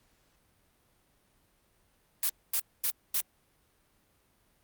blue noise bursts, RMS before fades -28 dBFS, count 4, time 2.23-3.206 s, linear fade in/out 2 ms, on 64 ms, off 240 ms, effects pink hiss -69 dBFS RMS until 4.63 s + Opus 48 kbps

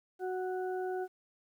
harmonic tone, 370 Hz, F#4, in tune, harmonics 1 / 2 / 4, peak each -34 / -39 / -47 dBFS, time 0.19-1.08 s, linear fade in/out 50 ms, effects 11-bit

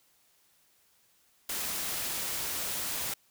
white noise, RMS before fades -34 dBFS, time 1.49-3.14 s, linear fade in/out 5 ms, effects white hiss -67 dBFS RMS until 3.3 s

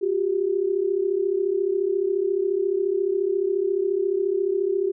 sine tone pair together, 362.4 / 396.7 Hz, F#4 / G4, -36 / +21 cents, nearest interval major second, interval 157 cents, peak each -24 / -22 dBFS, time 0.01-4.92 s, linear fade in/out 20 ms, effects none

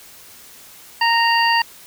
harmonic tone, 928 Hz, A#5, 8 cents flat, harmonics 1 / 2 / 3 / 5, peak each -16 / -19 / -21 / -23 dBFS, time 1.01-1.62 s, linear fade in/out 5 ms
clicks, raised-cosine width 0.3 ms, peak -23 dBFS, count 5, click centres 1.137 / 1.393 / 1.434 / 1.471 / 1.619 s
effects white hiss -43 dBFS RMS until 1.86 s

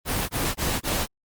pink noise bursts, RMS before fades -25 dBFS, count 4, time 0.05-1.07 s, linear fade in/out 50 ms, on 240 ms, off 20 ms, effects Opus 24 kbps

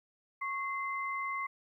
sine tone pair together, 1100 / 2069 Hz, C#6 / C7, -14 / -20 cents, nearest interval major seventh, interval 1094 cents, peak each -35 / -37 dBFS, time 0.41-1.47 s, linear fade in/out 10 ms, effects 12-bit

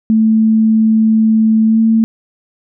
sine tone with pitch glide, 220.4 to 223.9 Hz, A3 to A3, +3 to +30 cents, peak -7 dBFS, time 0.1-2.04 s, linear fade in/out 0 ms, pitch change +27 cents, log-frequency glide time 1.66-1.8 s, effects none

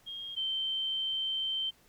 sine tone pair in turn, 3240 / 3113 Hz, G#7 / G7, -43 / -13 cents, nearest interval minor second, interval 70 cents, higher first, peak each -38 / -30 dBFS, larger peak second, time 0.06-0.36 / 0.36-1.71 s, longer second, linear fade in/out 20 ms, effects pink hiss -64 dBFS RMS until 1.88 s

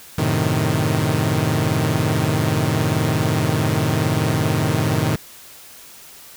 sawtooth chord, F# diminished seventh, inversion none, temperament equal, 92.5 / 110 / 130.81 / 155.56 Hz, F#2 / A2 / C3 / Eb3, 0 / 0 / 0 / 0 cents, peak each -22 / -18 / -19 / -17 dBFS, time 0.18-5.16 s, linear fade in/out 5 ms, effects white hiss -42 dBFS RMS until 6.36 s

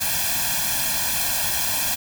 white noise with comb filter, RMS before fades -23 dBFS, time 0-1.96 s, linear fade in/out 20 ms, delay 1.2 ms, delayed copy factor +1, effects none

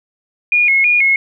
sine tone with vibrato, 2300 Hz, D7, 37 cents flat, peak -9 dBFS, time 0.52-1.16 s, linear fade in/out 2 ms, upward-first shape square, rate 3.1 Hz, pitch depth 100 cents each way, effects none

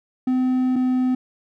triangle tone pair in turn, 255.6 / 254.7 Hz, C4 / C4, -40 / -46 cents, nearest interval unison, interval 6 cents, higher first, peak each -15 dBFS, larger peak neither, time 0.27-0.76 / 0.76-1.15 s, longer first, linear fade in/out 5 ms, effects none

